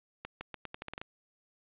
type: accelerating click train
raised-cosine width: 0.3 ms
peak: -23 dBFS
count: 10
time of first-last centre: 0.25-1.015 s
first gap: 160 ms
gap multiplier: 0.83
effects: resampled to 8000 Hz + 10-bit